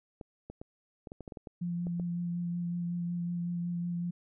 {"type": "clicks", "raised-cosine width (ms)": 2, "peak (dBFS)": -29, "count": 12, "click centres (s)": [0.212, 0.5, 0.615, 1.072, 1.119, 1.207, 1.278, 1.322, 1.372, 1.472, 1.869, 1.998]}
{"type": "tone with vibrato", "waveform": "sine", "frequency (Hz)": 173.5, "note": "F3", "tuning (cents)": -11, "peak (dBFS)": -31, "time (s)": [1.61, 4.11], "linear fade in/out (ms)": 10, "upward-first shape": "sine", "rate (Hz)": 5.4, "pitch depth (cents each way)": 14}
{"effects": []}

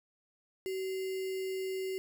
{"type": "tone with sample-and-hold", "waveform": "sine", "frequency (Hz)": 379.2, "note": "F#4", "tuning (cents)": 43, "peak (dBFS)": -33, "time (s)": [0.66, 1.98], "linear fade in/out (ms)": 0, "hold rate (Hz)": 2450, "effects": []}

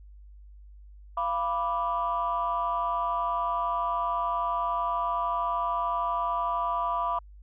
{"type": "chord", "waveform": "sine", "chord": "B diminished", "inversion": "second", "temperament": "equal with one note detuned", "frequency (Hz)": [688, 987.8, 1174.7], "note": ["F5", "B5", "D6"], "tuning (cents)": [-26, 0, 0], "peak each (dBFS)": [-31, -28, -29], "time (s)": [1.17, 7.19], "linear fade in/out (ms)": 5, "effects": ["tanh soft clip ceiling -18 dBFS", "added 50 Hz sine -46 dBFS peak until 7.42 s"]}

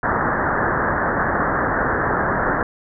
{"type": "low-pass noise", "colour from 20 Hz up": "white", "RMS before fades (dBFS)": -20, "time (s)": [0.03, 2.63], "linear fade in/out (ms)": 2, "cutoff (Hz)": 1800, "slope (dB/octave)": 96, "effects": []}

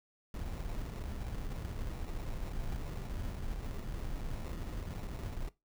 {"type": "noise with sample-and-hold", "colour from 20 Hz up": "brown", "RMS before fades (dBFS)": -39, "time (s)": [0.34, 5.49], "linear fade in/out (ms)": 2, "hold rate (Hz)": 1575, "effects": ["noise-tail reverb RT60 0.2 s tail -18 dB re dry"]}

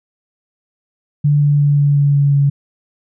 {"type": "tone with pitch steps", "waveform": "sine", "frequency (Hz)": [146.1, 145.26, 144.42, 143.59, 142.76, 141.94, 141.12], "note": ["D3", "D3", "D3", "D3", "D3", "C#3", "C#3"], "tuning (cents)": [-9, -19, -29, -39, -49, 41, 31], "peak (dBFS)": -9, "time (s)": [1.24, 2.5], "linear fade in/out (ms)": 10, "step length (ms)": 180, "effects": []}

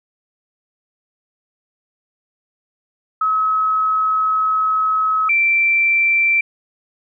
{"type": "tone pair in turn", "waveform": "sine", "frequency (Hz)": [1283, 2346], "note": ["E6", "D7"], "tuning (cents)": [-47, -2], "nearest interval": "minor seventh", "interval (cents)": 1045, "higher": "second", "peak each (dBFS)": [-14, -12], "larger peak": "second", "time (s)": [[3.21, 5.29], [5.29, 6.41]], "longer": "first", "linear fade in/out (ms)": 5, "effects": []}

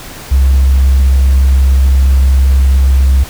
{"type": "tone", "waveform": "sine", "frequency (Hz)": 66.7, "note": "C2", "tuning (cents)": 34, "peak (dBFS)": -3, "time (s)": [0.31, 3.24], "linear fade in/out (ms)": 10, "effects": ["tanh soft clip ceiling -2 dBFS", "pink hiss -29 dBFS RMS until 3.29 s"]}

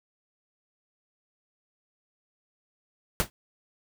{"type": "noise with exponential decay", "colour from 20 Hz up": "pink", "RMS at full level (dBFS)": -21, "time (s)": [3.2, 3.3], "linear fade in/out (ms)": 0, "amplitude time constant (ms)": 20, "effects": []}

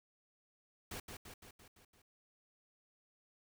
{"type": "noise with echo", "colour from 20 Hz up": "pink", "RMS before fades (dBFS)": -45, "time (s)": [0.91, 1], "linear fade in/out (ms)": 5, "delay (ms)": 170, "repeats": 6, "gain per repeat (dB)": -4, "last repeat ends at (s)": 2.02, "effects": []}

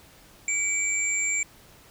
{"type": "tone pair together", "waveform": "sine", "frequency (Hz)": [2300, 7302], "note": ["D7", "A#8"], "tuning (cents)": [-37, -37], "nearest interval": "octave + minor sixth", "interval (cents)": 2000, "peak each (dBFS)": -26, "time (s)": [0.48, 1.43], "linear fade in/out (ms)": 2, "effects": ["pink hiss -53 dBFS RMS until 1.9 s"]}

